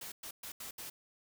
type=noise bursts at uneven times; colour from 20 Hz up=white; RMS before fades=-45 dBFS; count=5; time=0.01-0.12 / 0.23-0.31 / 0.43-0.52 / 0.6-0.71 / 0.78-0.9 s; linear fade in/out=5 ms; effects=none